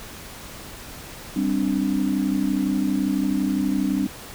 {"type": "chord", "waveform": "sine", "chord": "G suspended fourth", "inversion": "none", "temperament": "equal", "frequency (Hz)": [196, 261.6, 293.7], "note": ["G3", "C4", "D4"], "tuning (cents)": [0, 0, 0], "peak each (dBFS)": -24, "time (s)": [1.36, 4.07], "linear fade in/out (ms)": 5, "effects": ["pink hiss -39 dBFS RMS until 4.34 s"]}